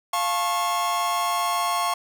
45% pulse chord, F augmented, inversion none, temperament just, 698.5 / 873.1 / 1091.3 Hz, F5 / A5 / C#6, 0 / -14 / -27 cents, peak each -27 / -30 / -24 dBFS, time 0.13-1.94 s, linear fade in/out 5 ms, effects none

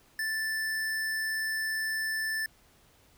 square tone, 1761 Hz, A6, 1 cent sharp, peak -30 dBFS, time 0.19-2.46 s, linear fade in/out 2 ms, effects pink hiss -62 dBFS RMS until 3.17 s

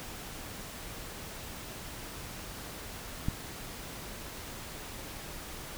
click, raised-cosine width 5 ms, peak -17 dBFS, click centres 3.285 s, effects pink hiss -43 dBFS RMS until 5.77 s

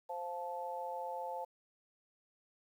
harmonic tone, 174.61 Hz, F3, in tune, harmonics 3 / 4 / 5, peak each -43 / -45 / -41 dBFS, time 0.09-1.45 s, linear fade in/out 10 ms, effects 11-bit

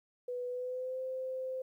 sine tone with pitch glide, 493.9 to 518.5 Hz, B4 to C5, 0 to -16 cents, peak -35 dBFS, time 0.28-1.62 s, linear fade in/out 5 ms, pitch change +84 cents, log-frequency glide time 0.48-1 s, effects 12-bit

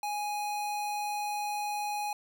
square tone, 830.6 Hz, G#5, in tune, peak -32 dBFS, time 0.03-2.13 s, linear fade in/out 2 ms, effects none

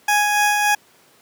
20% pulse tone with tremolo, 831 Hz, G#5, 1 cent sharp, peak -9 dBFS, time 0.08-0.75 s, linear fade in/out 5 ms, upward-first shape sine, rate 3.5 Hz, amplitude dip 30%, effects pink hiss -53 dBFS RMS until 1.21 s + high-pass 200 Hz 12 dB/octave

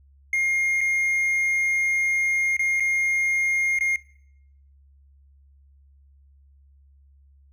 triangle tone with dropouts, 2130 Hz, C7, 30 cents sharp, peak -18 dBFS, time 0.33-3.96 s, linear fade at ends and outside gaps 2 ms, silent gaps 0.808-0.812 / 2.567-2.593 / 2.799-2.804 / 3.788-3.808 s, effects noise-tail reverb RT60 0.8 s tail -21 dB re dry + added 69 Hz sine -52 dBFS peak until 7.52 s

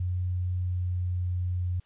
sine tone with pitch glide, 90.3 to 89.62 Hz, F#2 to F2, -42 to +45 cents, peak -26 dBFS, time 0-1.8 s, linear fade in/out 5 ms, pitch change -13 cents, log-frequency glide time 0.54-1.68 s, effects white hiss -66 dBFS RMS until 1.85 s + resampled to 8000 Hz

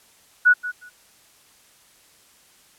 sine tone with echo, 1469 Hz, F#6, 13 cents flat, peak -10 dBFS, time 0.45-0.54 s, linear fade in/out 20 ms, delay 180 ms, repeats 2, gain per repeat -15 dB, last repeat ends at 0.9 s, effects white hiss -55 dBFS RMS until 2.78 s + low-pass 12000 Hz 12 dB/octave

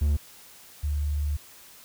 triangle / sine tone pair in turn, 73.42 / 73.42 Hz, D2 / D2, 0 / 0 cents, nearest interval unison, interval 0 cents, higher neither, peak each -18 / -24 dBFS, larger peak first, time 0.01-0.17 / 0.83-1.37 s, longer second, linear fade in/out 10 ms, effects white hiss -50 dBFS RMS until 1.84 s

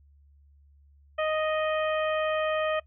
harmonic tone, 622.3 Hz, D#5, in tune, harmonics 1 / 2 / 3 / 4 / 5, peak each -26 / -32 / -36 / -38 / -40 dBFS, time 1.18-2.8 s, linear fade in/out 10 ms, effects noise-tail reverb RT60 0.1 s tail -20 dB re dry + added 71 Hz sine -55 dBFS peak until 2.86 s

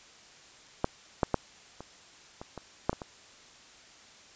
clicks, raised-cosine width 1 ms, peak -11 / -9 / -10 / -27 / -26 / -25 / -10 / -21 / -24 dBFS, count 9, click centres 0.844 / 1.232 / 1.343 / 1.806 / 2.415 / 2.577 / 2.895 / 2.93 / 3.018 s, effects white hiss -54 dBFS RMS until 4.35 s + resampled to 16000 Hz

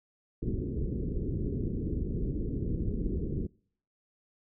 pink low-pass noise, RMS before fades -32 dBFS, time 0.42-3.47 s, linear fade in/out 5 ms, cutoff 420 Hz, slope 48 dB/octave, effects noise-tail reverb RT60 0.6 s tail -26 dB re dry

